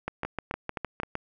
two click trains, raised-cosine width 0.5 ms, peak -16 / -15 dBFS, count 4 / 8, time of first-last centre 0.25-1.033 / 0.08-1.154 s, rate 3.83 / 6.52 Hz, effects none

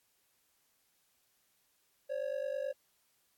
triangle ring-modulated tone, 553 Hz, C#5, 4 cents flat, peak -29 dBFS, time 2.09-2.73 s, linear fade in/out 20 ms, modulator 24.7 Hz, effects white hiss -74 dBFS RMS until 3.37 s + AAC 64 kbps

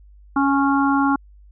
harmonic tone with a mistuned harmonic, 277.7 Hz, C#4, 3 cents sharp, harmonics 1 / 3 / 4 / 5, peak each -17 / -22 / -23 / -24 dBFS, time 0.36-1.16 s, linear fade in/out 5 ms, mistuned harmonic 4, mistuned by -22 cents, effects added 50 Hz sine -44 dBFS peak until 1.51 s

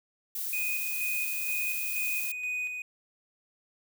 violet noise, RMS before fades -34 dBFS, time 0.35-2.32 s, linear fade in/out 5 ms
triangle tone with tremolo, 2489 Hz, D#7, in tune, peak -28 dBFS, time 0.53-2.82 s, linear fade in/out 2 ms, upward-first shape square, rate 2.1 Hz, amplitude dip 40%
effects none

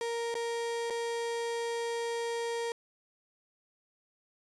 35% pulse tone with dropouts, 466.2 Hz, A#4, in tune, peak -30 dBFS, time 0.01-2.72 s, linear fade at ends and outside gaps 1 ms, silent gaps 0.342-0.352 / 0.9-0.905 s, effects resampled to 22050 Hz

